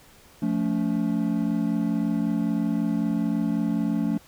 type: chord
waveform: triangle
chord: F augmented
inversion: none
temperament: equal with one note detuned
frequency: 174.61 / 220 / 283.8 Hz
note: F3 / A3 / C#4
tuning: 0 / 0 / +41 cents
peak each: -26 / -23 / -25 dBFS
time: 0.42-4.18 s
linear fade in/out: 5 ms
effects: pink hiss -53 dBFS RMS until 4.27 s